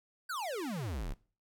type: exponential sweep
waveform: square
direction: down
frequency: 1593 to 30.05 Hz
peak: -36 dBFS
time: 0.29-1.14 s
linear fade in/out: 10 ms
effects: noise-tail reverb RT60 0.4 s tail -21 dB re dry